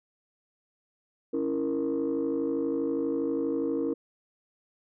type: chord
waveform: sine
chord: A# diminished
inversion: first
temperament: equal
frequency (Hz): 277.2 / 329.6 / 466.2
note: C#4 / E4 / A#4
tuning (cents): 0 / 0 / 0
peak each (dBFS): -29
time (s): 1.33-3.94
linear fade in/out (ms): 10
effects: tanh soft clip ceiling -21 dBFS